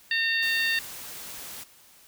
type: harmonic tone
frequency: 912 Hz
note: A#5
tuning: 38 cents flat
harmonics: 2 / 3 / 4 / 5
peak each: -25 / -29 / -31 / -33 dBFS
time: 0.11-0.79 s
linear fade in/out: 2 ms
type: noise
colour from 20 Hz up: white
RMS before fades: -40 dBFS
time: 0.42-1.64 s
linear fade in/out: 10 ms
effects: white hiss -55 dBFS RMS until 2.07 s